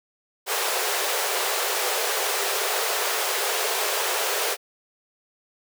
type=high-pass noise; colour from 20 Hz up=pink; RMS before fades=-25 dBFS; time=0.46-4.57 s; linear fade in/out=50 ms; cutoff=380 Hz; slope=96 dB/octave; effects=none